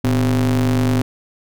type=ring-modulated tone; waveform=square; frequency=69.3 Hz; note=C#2; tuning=in tune; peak=-12 dBFS; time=0.04-1.02 s; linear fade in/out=5 ms; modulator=183 Hz; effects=none